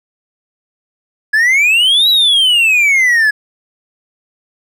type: exponential two-way sweep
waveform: triangle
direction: up then down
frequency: 1679 to 3956 to 1679 Hz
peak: -6 dBFS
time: 1.33-3.31 s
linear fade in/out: 10 ms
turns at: 2.09 s
effects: none